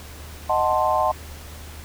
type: chord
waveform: sine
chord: D# diminished seventh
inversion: none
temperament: equal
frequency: 622.3 / 740 / 880 / 1046.5 Hz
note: D#5 / F#5 / A5 / C6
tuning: 0 / 0 / 0 / 0 cents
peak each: -23 dBFS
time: 0.49-1.12 s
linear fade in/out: 10 ms
effects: added 76 Hz sine -38 dBFS peak until 1.84 s + pink hiss -42 dBFS RMS until 1.84 s